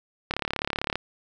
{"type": "click train", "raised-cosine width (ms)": 0.3, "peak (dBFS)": -10, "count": 24, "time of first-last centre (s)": [0.31, 0.956], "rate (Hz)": 35.6, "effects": []}